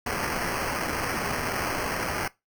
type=noise with sample-and-hold; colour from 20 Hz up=blue; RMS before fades=-29 dBFS; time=0.06-2.28 s; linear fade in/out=5 ms; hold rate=3675 Hz; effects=noise-tail reverb RT60 0.2 s tail -20 dB re dry